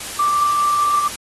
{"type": "tone in noise", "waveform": "sine", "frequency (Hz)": 1174.7, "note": "D6", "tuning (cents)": 0, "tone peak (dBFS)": -14, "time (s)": [0.19, 1.08], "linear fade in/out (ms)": 5, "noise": "white", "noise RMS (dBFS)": -29, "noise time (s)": [0, 1.16], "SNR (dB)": 12, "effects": ["low-pass 12000 Hz 12 dB/octave", "AAC 32 kbps"]}